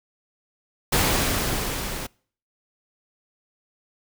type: noise with level ramp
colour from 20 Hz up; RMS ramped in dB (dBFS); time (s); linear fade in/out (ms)
pink; -19 to -32; 0.92-2.07; 10
effects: noise-tail reverb RT60 0.5 s tail -26 dB re dry